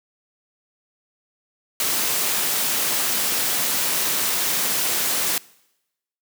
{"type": "noise", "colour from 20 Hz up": "white", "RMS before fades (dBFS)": -22, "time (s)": [1.8, 5.38], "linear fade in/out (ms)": 2, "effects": ["noise-tail reverb RT60 0.9 s tail -23 dB re dry", "high-pass 150 Hz 12 dB/octave"]}